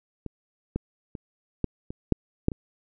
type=clicks; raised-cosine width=3 ms; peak=-21 / -14 / -23 / -11 / -22 / -6 / -7 / -21 dBFS; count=8; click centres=0.263 / 0.76 / 1.152 / 1.643 / 1.905 / 2.123 / 2.484 / 2.518 s; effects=none